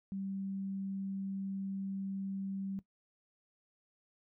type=tone; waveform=sine; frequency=194.4 Hz; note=G3; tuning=14 cents flat; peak=-36 dBFS; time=0.12-2.79 s; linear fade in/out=0 ms; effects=noise-tail reverb RT60 0.1 s tail -17 dB re dry